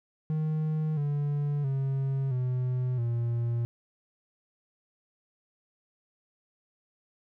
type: tone with pitch steps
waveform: triangle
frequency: 155.56 / 145.14 / 135.42 / 126.35 / 117.89 Hz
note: D#3 / D3 / C#3 / B2 / A#2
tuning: 0 / -20 / -40 / +40 / +20 cents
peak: -24 dBFS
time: 0.3-3.65 s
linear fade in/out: 0 ms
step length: 670 ms
effects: none